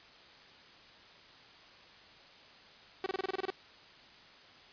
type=tone bursts; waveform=sawtooth; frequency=380 Hz; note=F#4; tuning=46 cents sharp; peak=-28 dBFS; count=10; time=3.04-3.503 s; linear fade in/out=2 ms; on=22 ms; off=27 ms; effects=white hiss -56 dBFS RMS until 4.72 s + resampled to 11025 Hz